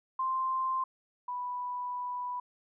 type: tone pair in turn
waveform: sine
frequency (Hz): 1046 / 987.3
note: C6 / B5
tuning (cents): -1 / -1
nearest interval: minor second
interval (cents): 100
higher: first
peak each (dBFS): -28 / -33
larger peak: first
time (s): 0.19-0.84 / 1.28-2.4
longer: second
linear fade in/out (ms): 5
effects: none